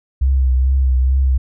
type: tone with vibrato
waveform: sine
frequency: 65.41 Hz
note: C2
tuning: in tune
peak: -10 dBFS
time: 0.21-1.38 s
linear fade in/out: 10 ms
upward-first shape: triangle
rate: 2.3 Hz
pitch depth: 54 cents each way
effects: tanh soft clip ceiling -6 dBFS